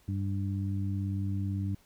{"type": "harmonic tone", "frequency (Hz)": 98, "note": "G2", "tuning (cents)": 0, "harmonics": [1, 2, 3], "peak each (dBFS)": [-30, -36, -40], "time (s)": [0.08, 1.75], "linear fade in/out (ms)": 5, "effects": ["pink hiss -64 dBFS RMS until 1.85 s"]}